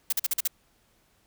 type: noise bursts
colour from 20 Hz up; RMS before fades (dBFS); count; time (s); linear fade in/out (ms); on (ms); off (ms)
blue; -25; 6; 0.1-0.476; 5; 26; 44
effects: pink hiss -66 dBFS RMS until 1.26 s